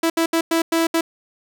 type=tone bursts at uneven times; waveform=sawtooth; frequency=329.6 Hz; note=E4; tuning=in tune; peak=-12 dBFS; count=6; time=0.03-0.1 / 0.17-0.26 / 0.33-0.41 / 0.51-0.62 / 0.72-0.87 / 0.94-1.01 s; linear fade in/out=5 ms; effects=none